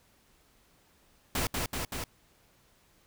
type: noise with echo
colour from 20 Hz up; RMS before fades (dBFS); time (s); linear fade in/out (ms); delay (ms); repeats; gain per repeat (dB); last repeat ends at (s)
pink; -30; 1.35-1.47; 2; 190; 3; -2; 2.04
effects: pink hiss -65 dBFS RMS until 3.06 s